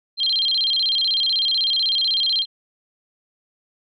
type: tone with vibrato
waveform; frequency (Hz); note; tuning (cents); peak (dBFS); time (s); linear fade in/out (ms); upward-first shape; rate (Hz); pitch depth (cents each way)
sine; 3644; A#7; -40; -17; 0.17-2.46; 50; square; 16; 220
effects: none